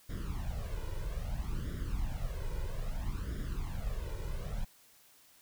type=noise with flanger; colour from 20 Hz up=brown; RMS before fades=-36 dBFS; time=0.09-4.65 s; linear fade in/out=10 ms; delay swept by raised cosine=0.57 to 2.07 ms; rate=0.61 Hz; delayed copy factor=+0.95; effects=white hiss -62 dBFS RMS until 5.41 s